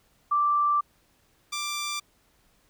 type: tone pair in turn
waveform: sine / 10% pulse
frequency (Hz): 1173 / 1179.2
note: D6 / D6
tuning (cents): -2 / +7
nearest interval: unison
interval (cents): 9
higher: second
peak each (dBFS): -20 / -21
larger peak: first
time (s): 0.31-0.81 / 1.52-2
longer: first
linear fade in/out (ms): 10
effects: pink hiss -65 dBFS RMS until 2.69 s